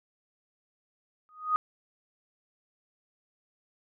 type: tone with exponential growth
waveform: sine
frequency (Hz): 1244.5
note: D#6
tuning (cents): 0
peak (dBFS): -19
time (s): 1.29-1.56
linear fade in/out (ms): 0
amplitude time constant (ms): 57
effects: none